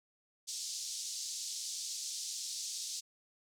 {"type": "band-pass noise", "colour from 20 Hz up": "white", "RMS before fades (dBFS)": -41, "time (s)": [0.47, 3.01], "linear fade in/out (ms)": 20, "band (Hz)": [4300, 7300], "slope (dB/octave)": 24, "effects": []}